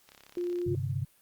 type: click train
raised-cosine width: 0.2 ms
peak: -34 dBFS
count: 19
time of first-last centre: 0.09-0.616 s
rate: 34.2 Hz
type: tone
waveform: sine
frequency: 352.1 Hz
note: F4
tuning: 14 cents sharp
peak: -29 dBFS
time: 0.37-0.75 s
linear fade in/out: 2 ms
type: chord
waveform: sine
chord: G suspended fourth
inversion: none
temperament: equal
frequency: 98 / 130.81 / 146.83 Hz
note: G2 / C3 / D3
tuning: 0 / 0 / 0 cents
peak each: -33 / -32 / -37 dBFS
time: 0.66-1.05 s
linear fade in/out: 10 ms
effects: white hiss -64 dBFS RMS until 1.21 s + Opus 48 kbps